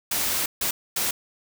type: noise bursts at uneven times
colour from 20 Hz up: white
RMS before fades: -25 dBFS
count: 3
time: 0.11-0.46 / 0.61-0.71 / 0.96-1.11 s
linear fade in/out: 5 ms
effects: none